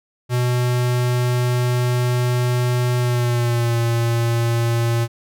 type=tone with pitch glide; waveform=square; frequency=123.47 to 116.88 Hz; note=B2 to A#2; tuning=0 to +5 cents; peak=-17 dBFS; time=0.29-5.08 s; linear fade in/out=50 ms; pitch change=-95 cents; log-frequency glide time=2.98-3.78 s; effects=none